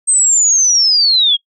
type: linear sweep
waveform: sine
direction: down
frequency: 8372 to 3230 Hz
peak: -8 dBFS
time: 0.07-1.37 s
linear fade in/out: 20 ms
effects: noise-tail reverb RT60 0.1 s tail -25 dB re dry